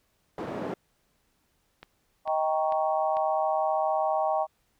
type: band-pass noise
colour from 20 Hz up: white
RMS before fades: -34 dBFS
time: 0.38-0.74 s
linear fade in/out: 2 ms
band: 170 to 590 Hz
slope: 12 dB/octave
type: click train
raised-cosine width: 0.3 ms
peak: -27 dBFS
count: 4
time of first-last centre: 1.83-3.169 s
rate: 2.24 Hz
type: chord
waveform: sine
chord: Eb dominant seventh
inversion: none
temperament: equal with one note detuned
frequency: 628.8 / 784 / 932.3 / 1108.7 Hz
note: Eb5 / G5 / Bb5 / Db6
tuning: +18 / 0 / 0 / 0 cents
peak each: -27 / -27 / -33 / -33 dBFS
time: 2.25-4.47 s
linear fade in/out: 50 ms
effects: pink hiss -71 dBFS RMS until 4.79 s